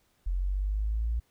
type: linear sweep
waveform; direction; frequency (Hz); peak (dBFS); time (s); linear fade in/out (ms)
sine; up; 43.56 to 58.27; -26; 0.26-1.2; 10
effects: pink hiss -70 dBFS RMS until 1.3 s